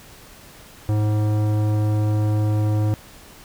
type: tone with tanh clipping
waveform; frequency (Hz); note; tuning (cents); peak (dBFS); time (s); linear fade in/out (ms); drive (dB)
sine; 106; G#2; +36; -19; 0.89-2.94; 0; 16
effects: pink hiss -45 dBFS RMS until 3.44 s

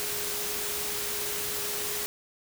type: tone in noise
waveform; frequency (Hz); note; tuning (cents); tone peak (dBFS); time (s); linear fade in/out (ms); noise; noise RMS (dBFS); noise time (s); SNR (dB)
sine; 415.3; G#4; 0; -40; 0-2.06; 0; white; -32; 0-2.06; -11
effects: none

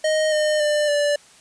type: tone with pitch steps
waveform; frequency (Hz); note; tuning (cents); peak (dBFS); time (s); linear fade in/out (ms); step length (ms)
square; 622.3 / 609.1 / 596.3 / 583.7; D#5 / D#5 / D5 / D5; 0 / -37 / +26 / -11; -18; 0.04-1.16; 5; 280
effects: white hiss -50 dBFS RMS until 1.4 s + resampled to 22050 Hz

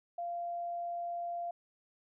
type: tone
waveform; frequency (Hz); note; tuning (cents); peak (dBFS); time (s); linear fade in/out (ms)
sine; 692; F5; -16; -35; 0.18-1.51; 5
effects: none

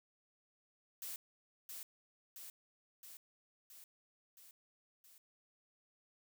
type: noise with echo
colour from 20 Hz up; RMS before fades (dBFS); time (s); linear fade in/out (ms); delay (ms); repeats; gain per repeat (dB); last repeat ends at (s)
blue; -45; 1.02-1.16; 2; 670; 6; -3; 5.18
effects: none

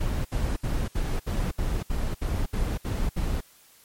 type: noise bursts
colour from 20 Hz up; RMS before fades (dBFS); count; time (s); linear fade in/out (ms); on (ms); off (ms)
brown; -26; 11; 0-3.41; 10; 250; 66
effects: white hiss -56 dBFS RMS until 3.84 s + MP3 64 kbps

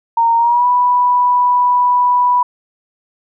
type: tone with pitch glide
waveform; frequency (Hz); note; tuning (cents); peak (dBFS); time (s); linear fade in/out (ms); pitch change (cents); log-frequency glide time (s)
sine; 924 to 984.6; A#5 to B5; -16 to -6; -9; 0.17-2.43; 5; +110; 0.37-0.66
effects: none

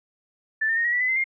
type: tone with pitch steps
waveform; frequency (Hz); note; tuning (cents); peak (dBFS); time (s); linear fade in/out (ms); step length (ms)
sine; 1760 / 1807.4 / 1856.1 / 1906 / 1957.4 / 2010 / 2064 / 2120; A6 / A6 / A#6 / A#6 / B6 / B6 / C7 / C7; 0 / +46 / -8 / +38 / -16 / +30 / -24 / +22; -20; 0.61-1.242; 10; 79
effects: none

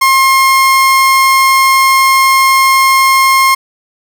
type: tone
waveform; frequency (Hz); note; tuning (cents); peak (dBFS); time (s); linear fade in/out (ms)
30% pulse; 1068; C6; +35; -3; 0.01-3.55; 10
effects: none

